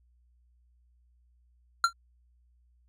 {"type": "tone with exponential decay", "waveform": "square", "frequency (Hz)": 1371, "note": "F6", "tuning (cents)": -32, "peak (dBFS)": -17, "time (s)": [1.84, 1.93], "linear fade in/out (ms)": 2, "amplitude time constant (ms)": 18, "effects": ["added 60 Hz sine -62 dBFS peak until 2.88 s", "low-pass 8000 Hz 12 dB/octave"]}